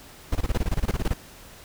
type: noise bursts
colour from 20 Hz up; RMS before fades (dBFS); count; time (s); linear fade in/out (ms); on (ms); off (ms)
brown; -22; 15; 0.32-1.137; 5; 33; 23
effects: pink hiss -47 dBFS RMS until 1.64 s